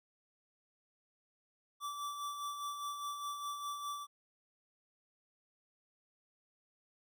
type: tone with tremolo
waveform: square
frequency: 1161 Hz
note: D6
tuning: 20 cents flat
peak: -38 dBFS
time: 1.8-4.07 s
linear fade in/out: 50 ms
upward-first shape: sine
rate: 4.9 Hz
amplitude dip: 45%
effects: none